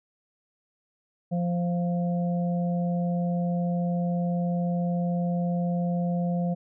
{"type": "harmonic tone", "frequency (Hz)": 174.61, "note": "F3", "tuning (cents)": 0, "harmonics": [1, 3, 4], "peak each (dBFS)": [-24, -34, -36], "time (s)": [1.31, 6.55], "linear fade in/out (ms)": 20, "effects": []}